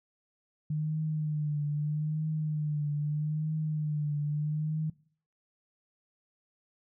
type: tone with vibrato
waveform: sine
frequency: 151.5 Hz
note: D#3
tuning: 46 cents flat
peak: -28 dBFS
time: 0.7-4.9 s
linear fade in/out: 5 ms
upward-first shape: triangle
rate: 0.79 Hz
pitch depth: 60 cents each way
effects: noise-tail reverb RT60 0.5 s tail -21 dB re dry